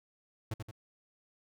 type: tone with echo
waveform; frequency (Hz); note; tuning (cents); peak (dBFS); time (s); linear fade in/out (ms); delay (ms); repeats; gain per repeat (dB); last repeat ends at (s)
45% pulse; 110; A2; 0; -33; 0.51-0.54; 5; 86; 2; -5; 0.712
effects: none